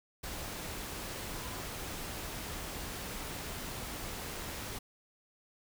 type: tone in noise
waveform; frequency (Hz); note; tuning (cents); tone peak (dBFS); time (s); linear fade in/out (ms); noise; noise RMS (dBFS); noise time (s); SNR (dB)
sine; 1008; B5; +35; -51; 1.35-1.61; 10; pink; -41; 0.23-4.79; -13
effects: none